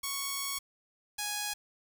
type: tone pair in turn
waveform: 5% pulse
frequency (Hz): 1108.7 / 830.6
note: C#6 / G#5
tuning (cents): 0 / 0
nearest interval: perfect fourth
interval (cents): 500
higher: first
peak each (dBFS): -21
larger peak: neither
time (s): 0.03-0.59 / 1.18-1.54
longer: first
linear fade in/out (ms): 10
effects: 8-bit